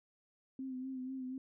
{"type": "tone with vibrato", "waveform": "sine", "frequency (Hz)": 260, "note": "C4", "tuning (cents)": -11, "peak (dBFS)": -39, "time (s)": [0.59, 1.38], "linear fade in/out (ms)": 2, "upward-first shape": "sine", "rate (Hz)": 4.1, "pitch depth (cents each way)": 39, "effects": []}